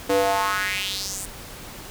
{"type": "tone with high-pass filter sweep", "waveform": "square", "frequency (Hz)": 98, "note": "G2", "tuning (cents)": 0, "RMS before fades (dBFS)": -24, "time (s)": [0.09, 1.26], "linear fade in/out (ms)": 10, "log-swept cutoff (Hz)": [390, 9000], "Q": 3.4, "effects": ["pink hiss -39 dBFS RMS until 1.9 s"]}